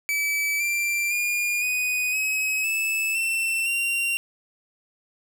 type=tone with pitch steps; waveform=45% pulse; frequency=2300 / 2361 / 2423 / 2487 / 2552 / 2619 / 2688 / 2759 Hz; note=D7 / D7 / D#7 / D#7 / D#7 / E7 / E7 / F7; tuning=-37 / +9 / -47 / -1 / +43 / -12 / +33 / -22 cents; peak=-22 dBFS; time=0.09-4.17 s; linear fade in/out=0 ms; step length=510 ms; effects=none